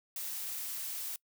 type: noise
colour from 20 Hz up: blue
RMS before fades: -39 dBFS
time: 0.16-1.16 s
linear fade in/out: 2 ms
effects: noise-tail reverb RT60 0.1 s tail -24 dB re dry